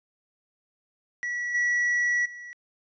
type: tone with level steps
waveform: triangle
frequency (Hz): 1939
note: B6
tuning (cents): -32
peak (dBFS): -26 / -20 / -37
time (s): 1.23-2.53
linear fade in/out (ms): 0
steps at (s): 1.54 / 2.25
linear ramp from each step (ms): 10
effects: resampled to 16000 Hz